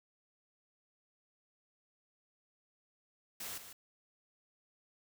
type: noise with echo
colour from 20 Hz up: white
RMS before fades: -43 dBFS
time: 3.4-3.58 s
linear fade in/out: 5 ms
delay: 150 ms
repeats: 1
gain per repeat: -9 dB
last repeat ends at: 3.73 s
effects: none

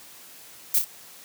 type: noise with echo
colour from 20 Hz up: violet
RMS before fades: -20 dBFS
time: 0.74-0.79 s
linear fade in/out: 5 ms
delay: 28 ms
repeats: 2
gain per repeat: -6 dB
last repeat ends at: 0.846 s
effects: white hiss -47 dBFS RMS until 1.24 s + high-pass 100 Hz 12 dB/octave

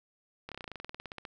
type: slowing click train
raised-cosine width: 0.3 ms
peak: -25 dBFS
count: 18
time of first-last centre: 0.49-1.252 s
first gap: 27 ms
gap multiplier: 1.06
effects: none

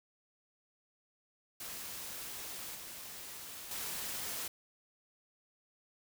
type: noise with level steps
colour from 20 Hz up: white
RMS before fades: -44 / -47 / -40 dBFS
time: 1.6-4.48 s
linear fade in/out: 5 ms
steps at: 2.75 / 3.71 s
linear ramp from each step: 2 ms
effects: none

